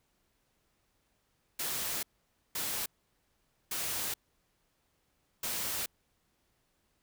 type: noise bursts at uneven times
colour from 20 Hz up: white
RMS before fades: -35 dBFS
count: 4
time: 1.59-2.03 / 2.55-2.86 / 3.71-4.14 / 5.43-5.86 s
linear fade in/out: 5 ms
effects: pink hiss -75 dBFS RMS until 7.02 s